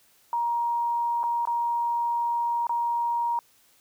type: tone with dropouts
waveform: sine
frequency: 943 Hz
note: A#5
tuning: 20 cents sharp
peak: -23 dBFS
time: 0.33-3.39 s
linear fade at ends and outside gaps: 1 ms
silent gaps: 1.232-1.238 / 1.453-1.473 / 2.669-2.694 s
effects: white hiss -61 dBFS RMS until 3.8 s